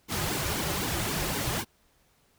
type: noise with flanger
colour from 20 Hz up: pink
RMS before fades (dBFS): -30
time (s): 0.08-1.65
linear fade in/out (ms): 50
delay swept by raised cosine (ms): 1.5 to 4.5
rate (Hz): 3.9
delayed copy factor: -1
effects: pink hiss -66 dBFS RMS until 2.38 s